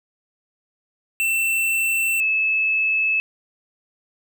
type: tone pair in turn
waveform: square / sine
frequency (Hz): 2682 / 2604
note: E7 / E7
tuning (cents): +29 / -22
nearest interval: minor second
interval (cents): 51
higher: first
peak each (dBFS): -19 / -17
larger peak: second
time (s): 1.2-2.2 / 2.2-3.2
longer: neither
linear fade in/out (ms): 0
effects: none